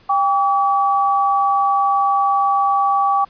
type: tone pair together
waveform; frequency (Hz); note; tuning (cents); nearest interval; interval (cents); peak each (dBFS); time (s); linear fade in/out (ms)
sine; 795 / 1143; G5 / D6; +24 / -47; tritone; 629; -16; 0.09-3.25; 10
effects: pink hiss -51 dBFS RMS until 3.29 s + resampled to 11025 Hz

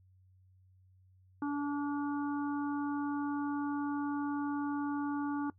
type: harmonic tone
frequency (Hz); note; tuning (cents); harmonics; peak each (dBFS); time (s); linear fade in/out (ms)
288; D4; -34; 1 / 3 / 4 / 5; -32 / -42 / -44 / -46; 1.42-5.5; 2
effects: noise-tail reverb RT60 0.1 s tail -21 dB re dry + added 93 Hz sine -61 dBFS peak until 5.58 s

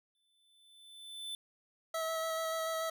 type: tone with exponential growth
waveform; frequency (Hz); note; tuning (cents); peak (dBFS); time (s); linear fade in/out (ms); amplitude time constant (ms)
square; 3520; A7; 0; -38; 0.15-1.35; 1; 260
type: tone with vibrato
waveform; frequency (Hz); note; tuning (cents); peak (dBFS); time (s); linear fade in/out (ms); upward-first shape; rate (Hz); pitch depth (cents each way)
25% pulse; 648; E5; -30; -30; 1.94-2.9; 5; square; 6.9; 10
effects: none

